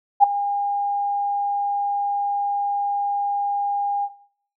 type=tone with ADSR envelope; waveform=sine; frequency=810 Hz; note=G#5; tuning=43 cents flat; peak=-5 dBFS; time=0.2-4.1 s; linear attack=35 ms; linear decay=8 ms; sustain=-14 dB; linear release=61 ms; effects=noise-tail reverb RT60 0.6 s tail -17 dB re dry